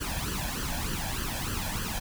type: noise with flanger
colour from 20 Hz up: pink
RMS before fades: -32 dBFS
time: 0-2 s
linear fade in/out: 20 ms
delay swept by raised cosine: 0.65 to 1.24 ms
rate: 3.3 Hz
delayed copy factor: +0.75
effects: none